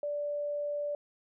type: tone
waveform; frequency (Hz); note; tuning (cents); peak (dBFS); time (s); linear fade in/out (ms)
sine; 584; D5; -10; -31; 0.03-0.95; 2
effects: none